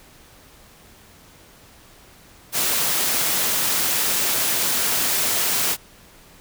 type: high-pass noise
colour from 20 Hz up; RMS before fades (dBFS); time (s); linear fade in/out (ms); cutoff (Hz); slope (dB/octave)
white; -21; 2.52-5.77; 50; 110; 12
effects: pink hiss -49 dBFS RMS until 6.4 s